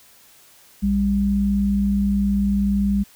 sine tone pair together, 59.51 / 200 Hz, A#1 / G3, +36 / +35 cents, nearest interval octave + major sixth, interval 2099 cents, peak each -24 / -17 dBFS, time 0.82-3.04 s, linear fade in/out 20 ms, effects white hiss -51 dBFS RMS until 3.15 s

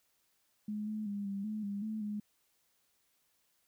sine tone with pitch steps, 210.7 / 214.6 / 202.6 / 198 / 214.3 / 201.2 / 217.4 / 208.6 Hz, G#3 / A3 / G#3 / G3 / A3 / G3 / A3 / G#3, +25 / -43 / -43 / +18 / -45 / +45 / -21 / +8 cents, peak -35 dBFS, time 0.68-2.2 s, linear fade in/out 5 ms, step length 190 ms, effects white hiss -75 dBFS RMS until 3.67 s

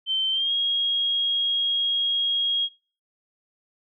sine tone with pitch glide, 3100 to 3277 Hz, G7 to G#7, -20 to -24 cents, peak -21 dBFS, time 0.06-2.69 s, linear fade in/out 50 ms, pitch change +96 cents, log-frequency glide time 0.31-0.52 s, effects noise-tail reverb RT60 0.4 s tail -24 dB re dry

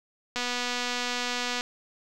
click train, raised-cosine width 0.2 ms, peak -13 dBFS, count 307, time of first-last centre 0.36-1.609 s, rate 245 Hz, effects none

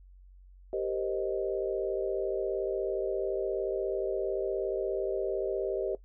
sine chord, C minor seventh, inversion second, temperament equal, 392 / 466.2 / 523.3 / 622.3 Hz, G4 / Bb4 / C5 / Eb5, 0 / 0 / 0 / 0 cents, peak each -32 / -36 / -36 / -35 dBFS, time 0.73-5.95 s, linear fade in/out 2 ms, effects noise-tail reverb RT60 0.1 s tail -17 dB re dry + added 46 Hz sine -51 dBFS peak until 6.04 s

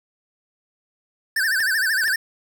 square tone with vibrato, 1655 Hz, G#6, 6 cents flat, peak -19 dBFS, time 1.36-2.16 s, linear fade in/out 5 ms, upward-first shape sine, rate 13 Hz, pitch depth 170 cents each way
clicks, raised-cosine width 0.2 ms, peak -19 dBFS, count 3, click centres 1.604 / 2.037 / 2.08 s
effects 8-bit

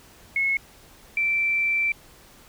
sine tone pair in turn, 2183 / 2339 Hz, C#7 / D7, -27 / -8 cents, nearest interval minor second, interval 119 cents, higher second, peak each -20 dBFS, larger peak neither, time 0.36-0.57 / 1.17-1.92 s, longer second, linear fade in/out 2 ms, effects pink hiss -51 dBFS RMS until 2.48 s

